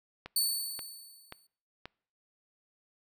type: click train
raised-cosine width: 0.3 ms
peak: -25 dBFS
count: 4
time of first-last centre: 0.26-1.856 s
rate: 1.88 Hz
type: tone with exponential decay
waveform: 15% pulse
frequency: 4482 Hz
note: C#8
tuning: 18 cents sharp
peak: -18 dBFS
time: 0.36-1.47 s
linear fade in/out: 5 ms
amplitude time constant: 240 ms
effects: noise-tail reverb RT60 0.6 s tail -26 dB re dry